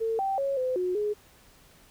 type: tone with pitch steps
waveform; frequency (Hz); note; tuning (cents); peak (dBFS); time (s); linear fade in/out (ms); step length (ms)
sine; 449.6 / 778 / 551 / 511 / 363.5 / 418.2; A4 / G5 / C#5 / C5 / F#4 / G#4; +37 / -13 / -11 / -41 / -31 / +12; -25; 0-1.14; 20; 190
effects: pink hiss -57 dBFS RMS until 1.9 s